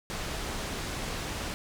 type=low-pass noise; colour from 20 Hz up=pink; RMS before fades=-35 dBFS; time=0.1-1.54 s; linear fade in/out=0 ms; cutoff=8000 Hz; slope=12 dB/octave; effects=none